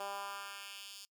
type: tone with high-pass filter sweep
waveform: 10% pulse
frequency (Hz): 199.3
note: G3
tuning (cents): +29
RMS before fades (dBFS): -45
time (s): 0-1.05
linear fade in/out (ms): 2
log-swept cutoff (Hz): 620 to 4600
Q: 1.5
effects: noise-tail reverb RT60 0.1 s tail -24 dB re dry